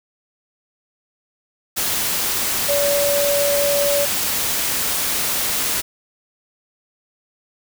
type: tone in noise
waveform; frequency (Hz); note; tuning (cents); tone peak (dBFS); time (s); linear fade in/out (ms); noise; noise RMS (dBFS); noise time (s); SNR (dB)
sine; 572; D5; -46; -17; 2.68-4.06; 20; white; -21; 1.76-5.82; +1
effects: none